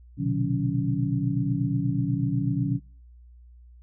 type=tone cluster; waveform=sine; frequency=121.6 / 129.8 / 150.6 / 183.1 / 281.1 Hz; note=B2 / C3 / D3 / F#3 / C#4; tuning=-26 / -13 / +44 / -18 / +24 cents; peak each=-29 dBFS; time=0.17-2.8 s; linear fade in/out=50 ms; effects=noise-tail reverb RT60 0.5 s tail -25 dB re dry + added 60 Hz sine -47 dBFS peak until 3.82 s